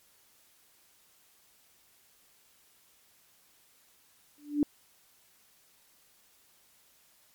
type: tone with exponential growth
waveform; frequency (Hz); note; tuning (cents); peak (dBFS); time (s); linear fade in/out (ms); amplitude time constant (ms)
sine; 293.1; D4; -3; -19; 4.38-4.63; 1; 53
effects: white hiss -64 dBFS RMS until 7.34 s + MP3 96 kbps